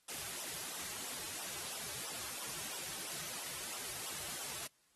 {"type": "noise with flanger", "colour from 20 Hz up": "white", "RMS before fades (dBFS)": -43, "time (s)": [0.08, 4.67], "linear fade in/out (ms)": 5, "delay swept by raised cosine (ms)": [0.44, 4.24], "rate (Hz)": 3, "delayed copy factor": -1, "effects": ["white hiss -73 dBFS RMS until 4.95 s", "AAC 32 kbps"]}